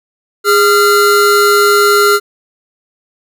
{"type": "tone pair together", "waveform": "square", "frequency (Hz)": [410, 1379.1], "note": ["G#4", "F6"], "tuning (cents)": [-22, -22], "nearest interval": "octave + major sixth", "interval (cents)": 2100, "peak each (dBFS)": -10, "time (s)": [0.44, 2.2], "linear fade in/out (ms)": 50, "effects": []}